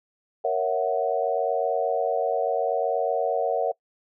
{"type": "chord", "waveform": "sine", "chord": "F# dominant seventh", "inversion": "first", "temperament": "equal", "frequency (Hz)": [466.2, 554.4, 659.3, 740], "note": ["A#4", "C#5", "E5", "F#5"], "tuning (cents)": [0, 0, 0, 0], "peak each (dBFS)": -27, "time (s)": [0.44, 3.72], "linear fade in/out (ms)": 10, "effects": ["noise-tail reverb RT60 0.1 s tail -24 dB re dry"]}